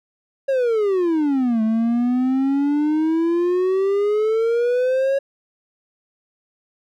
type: exponential two-way sweep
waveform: triangle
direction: down then up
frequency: 554.4 to 217.6 to 554.4 Hz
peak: -14 dBFS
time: 0.48-5.19 s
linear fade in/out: 10 ms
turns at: 1.62 s
effects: none